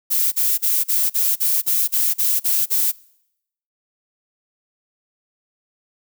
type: noise bursts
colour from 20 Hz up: violet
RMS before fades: -18 dBFS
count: 11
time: 0.1-2.92 s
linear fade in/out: 20 ms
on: 220 ms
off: 40 ms
effects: noise-tail reverb RT60 0.8 s tail -24 dB re dry